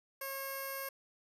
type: tone with low-pass filter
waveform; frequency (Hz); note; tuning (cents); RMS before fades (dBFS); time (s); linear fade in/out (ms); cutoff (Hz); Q
15% pulse; 543; C#5; -36; -41; 0.21-0.89; 5; 12000; 9.5
effects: none